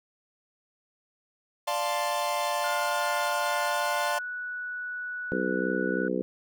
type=chord; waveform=45% pulse; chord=D minor seventh; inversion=none; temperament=equal; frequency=587.3 / 698.5 / 880 / 1046.5 Hz; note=D5 / F5 / A5 / C6; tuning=0 / 0 / 0 / 0 cents; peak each=-32 dBFS; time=1.67-4.19 s; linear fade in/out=10 ms
type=tone with pitch glide; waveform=sine; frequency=1429 to 1475.1 Hz; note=F6 to F#6; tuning=+39 to -6 cents; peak=-32 dBFS; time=2.64-6.08 s; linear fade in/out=2 ms; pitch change=+55 cents; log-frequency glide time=3.32-4.28 s
type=harmonic tone; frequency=63 Hz; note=B1; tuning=35 cents sharp; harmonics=3 / 4 / 5 / 6 / 7 / 8; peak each=-33 / -33 / -33 / -33 / -33 / -33 dBFS; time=5.32-6.22 s; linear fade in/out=0 ms
effects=none